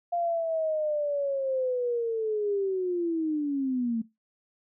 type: linear sweep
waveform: sine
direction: down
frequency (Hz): 698.5 to 221.9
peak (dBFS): -25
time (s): 0.12-4.02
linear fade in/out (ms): 10
effects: noise-tail reverb RT60 0.2 s tail -19 dB re dry